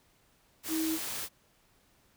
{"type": "tone in noise", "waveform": "sine", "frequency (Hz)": 320, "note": "D#4", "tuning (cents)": 49, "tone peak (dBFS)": -29, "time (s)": [0.68, 0.99], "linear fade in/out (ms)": 50, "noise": "white", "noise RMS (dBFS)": -37, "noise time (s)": [0.63, 1.29], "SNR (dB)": 5, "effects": ["pink hiss -67 dBFS RMS until 2.16 s"]}